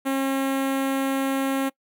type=tone with notch filter; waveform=sawtooth; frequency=270 Hz; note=C#4; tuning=45 cents flat; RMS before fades=-24 dBFS; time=0.05-1.7 s; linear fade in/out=20 ms; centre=5100 Hz; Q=1.1; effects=noise-tail reverb RT60 0.1 s tail -23 dB re dry